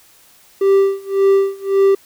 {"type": "tone with tremolo", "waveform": "triangle", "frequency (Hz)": 391.8, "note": "G4", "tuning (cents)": -1, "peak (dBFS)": -6, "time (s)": [0.61, 1.95], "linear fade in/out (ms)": 5, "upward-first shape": "sine", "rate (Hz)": 1.8, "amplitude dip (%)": 95, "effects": ["white hiss -49 dBFS RMS until 2.05 s"]}